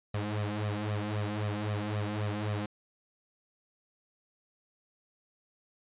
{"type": "tone with flanger", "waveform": "sawtooth", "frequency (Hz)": 104.8, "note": "G#2", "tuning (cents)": 16, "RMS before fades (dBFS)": -33, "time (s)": [0.14, 2.66], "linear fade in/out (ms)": 5, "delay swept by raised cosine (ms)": [1.6, 3.9], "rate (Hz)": 3.8, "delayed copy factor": 0.95, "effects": ["resampled to 8000 Hz"]}